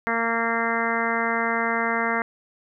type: harmonic tone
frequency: 230 Hz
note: A#3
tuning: 23 cents flat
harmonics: 1 / 2 / 3 / 4 / 5 / 6 / 7 / 8 / 9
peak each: -30 / -30 / -30 / -30 / -30 / -30 / -30 / -30 / -30 dBFS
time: 0.07-2.22 s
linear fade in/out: 0 ms
effects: none